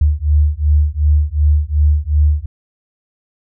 sine beating tone pair, 73.42 / 76.12 Hz, D2 / D#2, 0 / -37 cents, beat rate 2.7 Hz, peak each -13 dBFS, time 0.01-2.46 s, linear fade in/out 5 ms, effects none

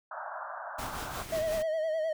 pink band-pass noise, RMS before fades -40 dBFS, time 0.11-1.23 s, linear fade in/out 5 ms, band 600 to 1600 Hz, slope 96 dB/octave
pink noise with tremolo, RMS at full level -38 dBFS, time 0.78-1.63 s, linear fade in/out 10 ms, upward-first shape triangle, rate 5.6 Hz, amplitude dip 55%
triangle tone with vibrato, 635 Hz, D#5, 35 cents sharp, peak -26 dBFS, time 1.32-2.13 s, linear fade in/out 5 ms, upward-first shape sine, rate 9.7 Hz, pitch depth 55 cents each way
effects none

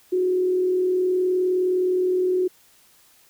sine tone with frequency modulation, 366.6 Hz, F#4, 16 cents flat, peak -18 dBFS, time 0.12-2.48 s, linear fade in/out 10 ms, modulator 39.4 Hz, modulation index 0.28, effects white hiss -56 dBFS RMS until 3.29 s

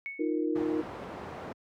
sine tone with exponential decay, 2213 Hz, C#7, 3 cents flat, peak -32 dBFS, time 0.06-0.45 s, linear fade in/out 0 ms, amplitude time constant 83 ms
sine chord, Eb suspended second, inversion none, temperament equal, 311.1 / 349.2 / 466.2 Hz, Eb4 / F4 / Bb4, 0 / 0 / 0 cents, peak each -29 / -32 / -34 dBFS, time 0.19-0.82 s, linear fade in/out 10 ms
white low-pass noise, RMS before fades -41 dBFS, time 0.55-1.53 s, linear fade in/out 10 ms, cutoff 850 Hz, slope 12 dB/octave
effects high-pass 80 Hz 12 dB/octave

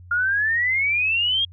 sine exponential sweep, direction up, 1400 to 3283 Hz, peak -18 dBFS, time 0.11-1.45 s, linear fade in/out 5 ms, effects added 89 Hz sine -41 dBFS peak until 1.52 s

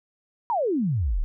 sine exponential sweep, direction down, 987 to 31.32 Hz, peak -21 dBFS, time 0.5-1.24 s, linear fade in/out 0 ms, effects none

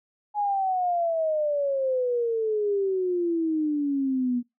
sine exponential sweep, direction down, 840 to 240 Hz, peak -22 dBFS, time 0.34-4.43 s, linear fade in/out 50 ms, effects noise-tail reverb RT60 0.2 s tail -22 dB re dry

